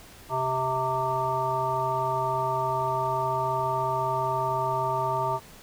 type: harmonic tone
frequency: 130.2 Hz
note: C3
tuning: 8 cents flat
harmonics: 1 / 3 / 5 / 7 / 9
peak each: -34 / -34 / -31 / -27 / -31 dBFS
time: 0.29-5.4 s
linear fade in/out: 50 ms
effects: pink hiss -49 dBFS RMS until 5.62 s